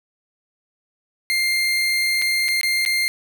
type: tone with dropouts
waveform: 30% pulse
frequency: 2108 Hz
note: C7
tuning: 12 cents sharp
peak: -15 dBFS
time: 1.3-3.08 s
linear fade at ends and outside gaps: 0 ms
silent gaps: 2.217-2.221 / 2.483-2.487 / 2.612-2.632 / 2.851-2.861 s
effects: none